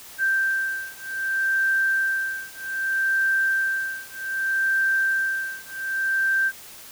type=beating tone pair; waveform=sine; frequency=1568 / 1568.64 Hz; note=G6 / G6; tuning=0 / +1 cents; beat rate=0.64 Hz; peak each=-24 dBFS; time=0.18-6.52 s; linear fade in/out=50 ms; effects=white hiss -43 dBFS RMS until 6.91 s